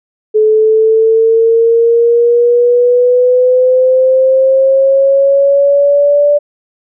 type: exponential sweep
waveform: sine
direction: up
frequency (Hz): 429.7 to 585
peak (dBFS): -5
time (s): 0.34-6.39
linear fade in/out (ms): 20
effects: none